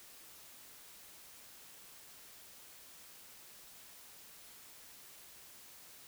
silence, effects white hiss -56 dBFS RMS until 6.07 s

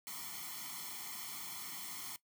white noise with comb filter, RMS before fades -45 dBFS, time 0.07-2.16 s, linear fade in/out 0 ms, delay 0.93 ms, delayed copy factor +0.9, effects noise-tail reverb RT60 0.1 s tail -18 dB re dry + high-pass 150 Hz 12 dB/octave

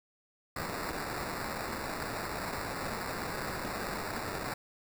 violet noise with sample-and-hold, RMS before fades -37 dBFS, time 0.56-4.54 s, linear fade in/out 5 ms, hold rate 3150 Hz, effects none

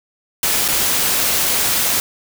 white noise with dropouts, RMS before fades -17 dBFS, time 0.43-2 s, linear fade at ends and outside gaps 1 ms, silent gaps 0.68-0.685 s, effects none

